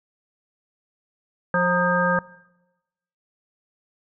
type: harmonic tone with a mistuned harmonic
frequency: 177.2 Hz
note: F3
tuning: 25 cents sharp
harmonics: 1 / 3 / 5 / 7 / 9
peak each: -24 / -23 / -27 / -25 / -23 dBFS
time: 1.54-2.19 s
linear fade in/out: 2 ms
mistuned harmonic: 5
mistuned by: +72 cents
effects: noise-tail reverb RT60 1.0 s tail -21 dB re dry